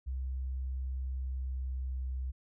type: tone with pitch glide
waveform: sine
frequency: 65 to 64.4 Hz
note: C2 to C2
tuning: -11 to -27 cents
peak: -33 dBFS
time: 0.06-2.32 s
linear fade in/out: 20 ms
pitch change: -16 cents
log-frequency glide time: 1.1-2.14 s
effects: none